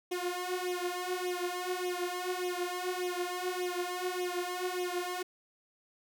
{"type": "tone with flanger", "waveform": "sawtooth", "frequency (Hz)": 360, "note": "F#4", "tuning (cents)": -47, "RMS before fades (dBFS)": -35, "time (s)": [0.11, 5.23], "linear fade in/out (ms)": 10, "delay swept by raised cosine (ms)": [0.32, 4.62], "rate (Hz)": 1.7, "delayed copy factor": 0.9, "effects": []}